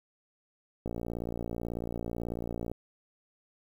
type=click train; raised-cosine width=2 ms; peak=-22 dBFS; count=109; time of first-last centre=0.86-2.716 s; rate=58.2 Hz; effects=9-bit